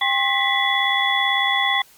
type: tone cluster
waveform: sine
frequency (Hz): 797 / 1071 / 1960 / 2038 / 3410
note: G5 / C6 / B6 / C7 / G#7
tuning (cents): +28 / +40 / -14 / -46 / +45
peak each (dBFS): -24 / -25 / -22 / -25 / -22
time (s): 0.01-1.82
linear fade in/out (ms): 5
effects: white hiss -51 dBFS RMS until 1.97 s + Opus 48 kbps